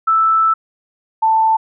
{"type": "tone pair in turn", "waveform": "sine", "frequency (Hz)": [1318.5, 886.1], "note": ["E6", "A5"], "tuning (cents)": [0, 12], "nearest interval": "perfect fifth", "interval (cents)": 688, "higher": "first", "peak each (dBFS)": -10, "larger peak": "neither", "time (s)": [[0.07, 0.54], [1.22, 1.57]], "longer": "first", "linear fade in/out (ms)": 10, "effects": []}